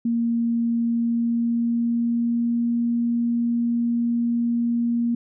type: tone with pitch glide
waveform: sine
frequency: 233.1 to 235.8 Hz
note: A#3 to A#3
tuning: 0 to +20 cents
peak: -19 dBFS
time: 0.05-5.15 s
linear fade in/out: 5 ms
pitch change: +20 cents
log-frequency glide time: 0.84-2.75 s
effects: none